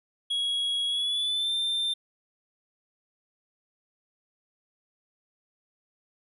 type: tone with pitch glide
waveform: triangle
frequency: 3322 to 3581 Hz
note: G#7 to A7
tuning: 0 to +30 cents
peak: -24 dBFS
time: 0.3-1.94 s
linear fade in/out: 10 ms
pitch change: +130 cents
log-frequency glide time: 0.87-1.53 s
effects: resampled to 32000 Hz